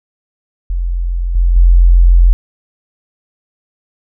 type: tone with level steps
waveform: sine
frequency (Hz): 43.51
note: F1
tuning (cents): -6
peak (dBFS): -13 / -7 / -3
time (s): 0.7-2.33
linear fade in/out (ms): 0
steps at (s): 1.35 / 1.56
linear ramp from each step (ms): 5
effects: none